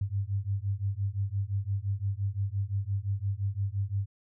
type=beating tone pair; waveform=sine; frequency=96.5 / 102.3 Hz; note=G2 / G#2; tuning=-27 / -26 cents; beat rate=5.8 Hz; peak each=-31 dBFS; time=0.01-4.06 s; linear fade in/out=5 ms; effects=none